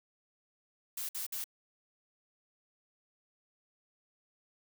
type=noise bursts; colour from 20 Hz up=blue; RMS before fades=-38 dBFS; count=3; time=0.97-1.442 s; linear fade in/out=5 ms; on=120 ms; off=56 ms; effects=none